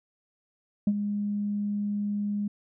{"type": "tone with ADSR envelope", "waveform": "sine", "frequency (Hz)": 205.4, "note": "G#3", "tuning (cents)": -19, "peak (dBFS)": -16, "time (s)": [0.87, 2.48], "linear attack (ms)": 4, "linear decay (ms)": 51, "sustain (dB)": -10, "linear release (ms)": 7, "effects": ["tanh soft clip ceiling -17 dBFS"]}